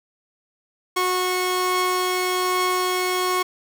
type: tone pair together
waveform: sawtooth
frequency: 365.9 / 1096.5 Hz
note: F#4 / C#6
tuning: -19 / -19 cents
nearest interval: octave + perfect fifth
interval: 1900 cents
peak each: -19 dBFS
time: 0.96-3.43 s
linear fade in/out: 10 ms
effects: none